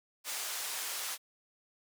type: band-pass noise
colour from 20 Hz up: white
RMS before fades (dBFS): -38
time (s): 0.24-1.18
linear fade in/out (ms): 50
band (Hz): 630 to 12000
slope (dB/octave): 12
effects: none